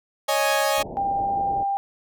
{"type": "chord", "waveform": "sawtooth", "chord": "C# suspended second", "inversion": "none", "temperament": "equal", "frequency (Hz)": [554.4, 622.3, 830.6], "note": ["C#5", "D#5", "G#5"], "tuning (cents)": [0, 0, 0], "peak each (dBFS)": -20, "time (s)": [0.28, 0.83], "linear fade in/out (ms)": 10}
{"type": "low-pass noise", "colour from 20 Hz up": "white", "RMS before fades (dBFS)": -35, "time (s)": [0.77, 1.64], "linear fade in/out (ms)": 20, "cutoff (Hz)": 870, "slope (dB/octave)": 96}
{"type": "tone", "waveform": "sine", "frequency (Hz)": 794, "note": "G5", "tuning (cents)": 22, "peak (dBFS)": -21, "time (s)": [0.97, 1.77], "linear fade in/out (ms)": 0}
{"effects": []}